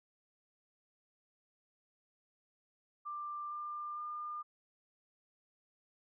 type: tone with pitch steps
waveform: sine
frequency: 1185 / 1195.3 / 1205.7 Hz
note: D6 / D6 / D6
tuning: +15 / +30 / +45 cents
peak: -39 dBFS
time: 3.05-4.43 s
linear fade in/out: 20 ms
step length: 460 ms
effects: none